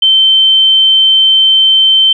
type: tone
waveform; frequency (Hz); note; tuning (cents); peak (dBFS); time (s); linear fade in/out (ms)
sine; 3100; G7; -20; -4; 0.02-2.13; 5
effects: none